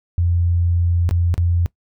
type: tone with dropouts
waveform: sine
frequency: 86.4 Hz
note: F2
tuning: 18 cents flat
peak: -14 dBFS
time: 0.18-1.66 s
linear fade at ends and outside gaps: 0 ms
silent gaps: 1.091-1.11 / 1.341-1.379 s
effects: noise-tail reverb RT60 0.1 s tail -21 dB re dry